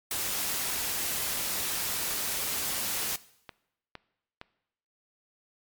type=noise; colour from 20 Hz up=white; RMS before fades=-31 dBFS; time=0.11-3.16 s; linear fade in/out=2 ms
type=click train; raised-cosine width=0.3 ms; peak=-24 dBFS; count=6; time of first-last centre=2.11-4.414 s; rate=2.17 Hz
effects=noise-tail reverb RT60 0.8 s tail -19 dB re dry + MP3 96 kbps